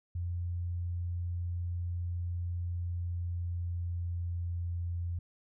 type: tone with pitch glide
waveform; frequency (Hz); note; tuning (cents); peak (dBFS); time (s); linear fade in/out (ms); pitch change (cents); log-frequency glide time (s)
sine; 87.31 to 86.46; F2 to F2; 0 to -17; -32; 0.15-5.19; 5; -17; 2.62-4.72
effects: none